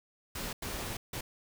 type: noise bursts at uneven times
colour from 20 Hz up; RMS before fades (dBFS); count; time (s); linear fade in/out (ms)
pink; -38; 3; 0.35-0.53 / 0.62-0.97 / 1.13-1.21; 5
effects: none